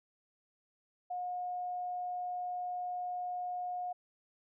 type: tone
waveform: sine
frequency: 720 Hz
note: F#5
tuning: 47 cents flat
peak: -35 dBFS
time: 1.1-3.93 s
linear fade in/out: 10 ms
effects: none